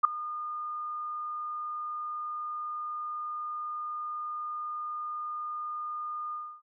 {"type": "tone with ADSR envelope", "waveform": "sine", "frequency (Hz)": 1218, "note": "D#6", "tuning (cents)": -37, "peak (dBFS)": -13, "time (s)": [0.03, 6.62], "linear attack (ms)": 18, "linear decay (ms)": 4, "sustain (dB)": -20, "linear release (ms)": 290, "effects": []}